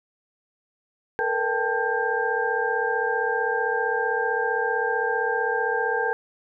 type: tone cluster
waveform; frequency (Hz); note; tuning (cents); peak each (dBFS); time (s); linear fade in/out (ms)
sine; 445.7 / 481.2 / 786 / 880 / 1593; A4 / B4 / G5 / A5 / G6; +22 / -45 / +4 / 0 / +27; -28 / -28 / -30 / -29 / -26; 1.19-6.13; 0
effects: none